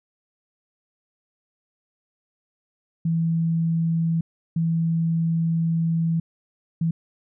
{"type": "tone bursts at uneven times", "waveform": "sine", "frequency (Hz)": 164.81, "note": "E3", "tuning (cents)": 0, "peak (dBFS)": -19, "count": 3, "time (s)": [[3.05, 4.21], [4.56, 6.2], [6.81, 6.91]], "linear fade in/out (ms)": 5, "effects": []}